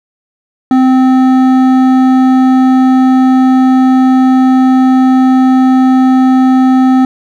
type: tone with hard clipping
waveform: triangle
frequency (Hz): 259.2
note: C4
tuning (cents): -16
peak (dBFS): -6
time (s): 0.71-7.05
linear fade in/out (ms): 2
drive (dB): 14
effects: none